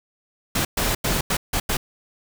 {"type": "noise bursts at uneven times", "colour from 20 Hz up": "pink", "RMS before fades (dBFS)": -22, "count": 6, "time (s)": [[0.55, 0.65], [0.77, 0.95], [1.04, 1.21], [1.3, 1.37], [1.53, 1.6], [1.69, 1.77]], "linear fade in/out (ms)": 5, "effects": []}